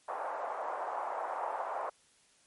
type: band-pass noise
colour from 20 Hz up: white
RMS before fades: -37 dBFS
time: 0.08-1.9 s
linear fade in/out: 10 ms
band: 600 to 1000 Hz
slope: 24 dB/octave
effects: white hiss -66 dBFS RMS until 2.46 s + MP3 48 kbps